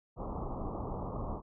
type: low-pass noise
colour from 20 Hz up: pink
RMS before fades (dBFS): -38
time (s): 0.16-1.42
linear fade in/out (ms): 50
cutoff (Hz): 1200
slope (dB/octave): 96
effects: none